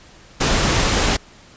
pink noise, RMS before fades -17 dBFS, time 0.4-1.17 s, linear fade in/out 10 ms, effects pink hiss -46 dBFS RMS until 1.56 s + resampled to 16000 Hz

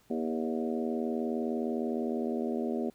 harmonic tone with a mistuned harmonic, 79.7 Hz, D#2, 42 cents sharp, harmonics 3 / 4 / 5 / 6 / 7 / 8 / 9, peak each -32 / -38 / -35 / -42 / -41 / -43 / -44 dBFS, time 0.1-2.9 s, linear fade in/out 5 ms, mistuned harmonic 7, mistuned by +20 cents, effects pink hiss -65 dBFS RMS until 2.94 s

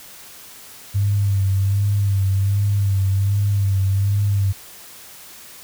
sine tone with vibrato, 99.1 Hz, G2, 19 cents sharp, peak -15 dBFS, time 0.94-4.53 s, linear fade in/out 20 ms, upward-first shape sine, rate 1.3 Hz, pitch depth 46 cents each way, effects white hiss -41 dBFS RMS until 5.63 s

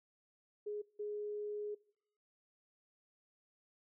sine tone bursts at uneven times, 417.1 Hz, G#4, 7 cents sharp, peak -38 dBFS, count 2, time 0.66-0.82 / 0.99-1.75 s, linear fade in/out 10 ms, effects noise-tail reverb RT60 0.7 s tail -23 dB re dry

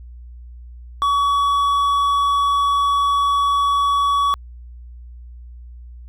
triangle tone with hard clipping, 1131 Hz, C#6, 34 cents sharp, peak -16 dBFS, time 1.02-4.34 s, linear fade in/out 0 ms, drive 9 dB, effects added 60 Hz sine -35 dBFS peak until 6.08 s

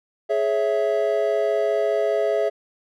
triangle chord, C# minor, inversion second, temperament equal with one note detuned, 420.1 / 554.4 / 659.3 Hz, G#4 / C#5 / E5, +20 / 0 / 0 cents, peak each -21 / -23 / -20 dBFS, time 0.29-2.5 s, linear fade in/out 20 ms, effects none

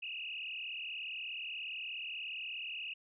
sine tone with frequency modulation, 2700 Hz, E7, 41 cents sharp, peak -39 dBFS, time 0.02-2.94 s, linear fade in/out 10 ms, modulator 38.4 Hz, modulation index 4.9, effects none

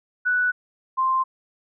sine tone pair in turn, 1481 / 1047.2 Hz, F#6 / C6, +1 / +1 cents, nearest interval tritone, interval 600 cents, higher first, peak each -18 dBFS, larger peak neither, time 0.25-0.52 / 0.97-1.24 s, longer neither, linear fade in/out 20 ms, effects none

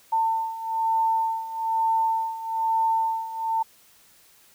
sine beating tone pair, 897 / 898.1 Hz, A5 / A5, +33 / +35 cents, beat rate 1.1 Hz, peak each -27 / -23 dBFS, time 0.12-3.63 s, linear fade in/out 10 ms, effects white hiss -56 dBFS RMS until 4.54 s

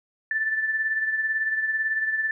sine beating tone pair, 1760 / 1778 Hz, A6 / A6, 0 / +18 cents, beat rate 18 Hz, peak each -23 / -32 dBFS, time 0.31-2.31 s, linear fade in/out 2 ms, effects none

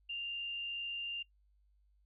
sine tone with frequency modulation, 2794 Hz, F7, in tune, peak -37 dBFS, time 0.09-1.23 s, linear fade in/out 10 ms, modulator 62.2 Hz, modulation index 0.47, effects noise-tail reverb RT60 0.1 s tail -21 dB re dry + added 50 Hz sine -67 dBFS peak until 2.05 s

